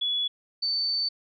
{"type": "tone pair in turn", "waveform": "sine", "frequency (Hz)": [3400, 4538], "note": ["G#7", "C#8"], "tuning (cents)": [40, 40], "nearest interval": "perfect fourth", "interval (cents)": 500, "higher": "second", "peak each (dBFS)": -24, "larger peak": "neither", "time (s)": [[0.01, 0.28], [0.62, 1.09]], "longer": "second", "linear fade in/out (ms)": 10, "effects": []}